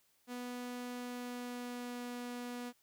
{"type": "tone with pitch glide", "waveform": "sawtooth", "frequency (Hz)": [246, 243.9], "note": ["B3", "B3"], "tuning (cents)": [-7, -21], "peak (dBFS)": -37, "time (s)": [0.27, 2.73], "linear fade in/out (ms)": 50, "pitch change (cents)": -14, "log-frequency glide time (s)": [0.9, 2.02], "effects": ["white hiss -73 dBFS RMS until 2.82 s"]}